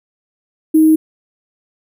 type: tone with sample-and-hold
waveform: sine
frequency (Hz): 314.3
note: D#4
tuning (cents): +18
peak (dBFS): -6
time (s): 0.74-0.96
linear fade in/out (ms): 10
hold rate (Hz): 11025
effects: none